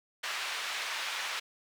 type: band-pass noise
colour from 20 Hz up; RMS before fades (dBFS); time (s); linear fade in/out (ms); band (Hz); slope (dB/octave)
white; -36; 0.23-1.4; 10; 1000 to 3200; 12
effects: none